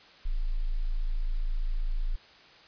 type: tone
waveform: sine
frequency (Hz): 27.5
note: A0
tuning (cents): 0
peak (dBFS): -25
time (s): 0.25-2.16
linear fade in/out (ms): 10
effects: white hiss -54 dBFS RMS until 2.67 s + resampled to 11025 Hz